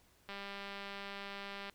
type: click train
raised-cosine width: 0.3 ms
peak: -29 dBFS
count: 281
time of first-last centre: 0.29-1.697 s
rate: 199 Hz
effects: pink hiss -68 dBFS RMS until 1.74 s